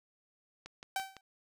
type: click train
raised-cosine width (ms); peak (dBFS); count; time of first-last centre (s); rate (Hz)
0.2; -29; 4; 0.66-1.167; 5.92
type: tone with exponential decay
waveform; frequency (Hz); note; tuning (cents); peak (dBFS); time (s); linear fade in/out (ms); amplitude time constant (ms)
sawtooth; 772; G5; -27; -26; 0.96-1.21; 2; 53
effects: none